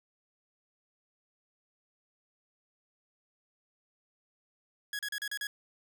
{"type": "tone bursts", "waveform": "sawtooth", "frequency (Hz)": 1667, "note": "G#6", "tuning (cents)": 6, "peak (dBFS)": -30, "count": 6, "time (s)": [4.93, 5.47], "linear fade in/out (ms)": 2, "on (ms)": 60, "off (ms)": 36, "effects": []}